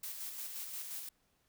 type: noise with tremolo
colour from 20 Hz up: blue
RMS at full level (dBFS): -42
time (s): 0.03-1.09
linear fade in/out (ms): 5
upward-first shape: square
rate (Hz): 5.7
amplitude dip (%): 35
effects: pink hiss -75 dBFS RMS until 1.48 s